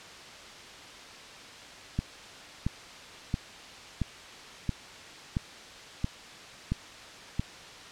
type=click train; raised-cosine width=5 ms; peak=-15 dBFS; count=9; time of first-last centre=1.99-7.395 s; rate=1.48 Hz; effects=white hiss -46 dBFS RMS until 7.91 s + low-pass 5000 Hz 12 dB/octave